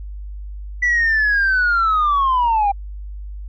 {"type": "linear sweep", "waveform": "sine", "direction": "down", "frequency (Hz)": [1975.5, 784], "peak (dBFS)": -12, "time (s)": [0.82, 2.72], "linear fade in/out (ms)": 10, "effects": ["tanh soft clip ceiling -11 dBFS", "added 50 Hz sine -28 dBFS peak until 3.48 s"]}